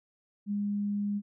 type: tone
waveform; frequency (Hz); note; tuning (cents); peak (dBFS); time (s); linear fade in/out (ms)
sine; 204.3; G#3; -28; -28; 0.46-1.22; 50
effects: none